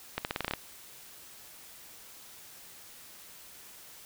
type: accelerating click train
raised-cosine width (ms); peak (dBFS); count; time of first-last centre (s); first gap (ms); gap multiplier
0.3; -14; 9; 0.18-0.537; 69; 0.87
effects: white hiss -51 dBFS RMS until 4.05 s